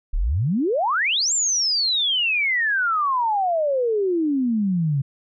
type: exponential two-way sweep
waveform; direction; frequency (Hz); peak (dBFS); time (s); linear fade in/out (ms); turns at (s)
sine; up then down; 31.1 to 7540 to 133.1; -18; 0.13-5.02; 10; 1.33
effects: none